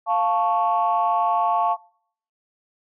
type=chord; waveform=sine; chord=F augmented; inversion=none; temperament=equal; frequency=698.5 / 880 / 1108.7 Hz; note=F5 / A5 / C#6; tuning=0 / 0 / 0 cents; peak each=-21 / -21 / -22 dBFS; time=0.06-1.77 s; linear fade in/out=50 ms; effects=noise-tail reverb RT60 0.6 s tail -24 dB re dry + tanh soft clip ceiling -10 dBFS